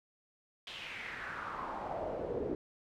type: noise with band-pass filter sweep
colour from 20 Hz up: brown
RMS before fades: -40 dBFS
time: 0.67-2.55 s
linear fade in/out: 2 ms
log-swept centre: 3300 to 360 Hz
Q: 3.6
effects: none